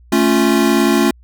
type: chord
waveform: square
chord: A augmented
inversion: none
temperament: equal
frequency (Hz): 220 / 277.2 / 349.2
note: A3 / C#4 / E#4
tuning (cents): 0 / 0 / 0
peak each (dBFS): -16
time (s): 0.12-1.11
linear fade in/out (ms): 5
effects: added 60 Hz sine -42 dBFS peak until 1.23 s